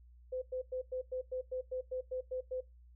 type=tone bursts; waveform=sine; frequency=511 Hz; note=C5; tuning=41 cents flat; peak=-35 dBFS; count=12; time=0.32-2.608 s; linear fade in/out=10 ms; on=99 ms; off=100 ms; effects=noise-tail reverb RT60 0.2 s tail -19 dB re dry + added 60 Hz sine -56 dBFS peak until 2.95 s